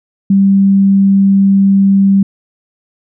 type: tone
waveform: sine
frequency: 196 Hz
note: G3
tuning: in tune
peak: -5 dBFS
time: 0.3-2.23 s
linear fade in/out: 5 ms
effects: none